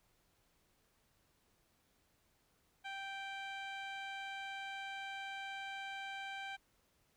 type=tone with low-pass filter; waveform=15% pulse; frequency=783 Hz; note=G5; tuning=2 cents flat; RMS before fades=-45 dBFS; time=2.84-6.57 s; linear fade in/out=20 ms; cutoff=3800 Hz; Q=0.84; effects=pink hiss -75 dBFS RMS until 7.16 s